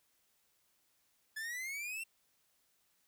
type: exponential sweep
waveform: 45% pulse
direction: up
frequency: 1719 to 2738 Hz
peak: -39 dBFS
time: 1.36-2.04 s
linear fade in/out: 10 ms
effects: white hiss -75 dBFS RMS until 3.07 s